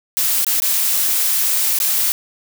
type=noise with dropouts; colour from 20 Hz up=blue; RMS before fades=-17 dBFS; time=0.17-2.12 s; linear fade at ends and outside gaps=0 ms; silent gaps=0.446-0.467 / 0.601-0.621 / 1.788-1.801 s; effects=none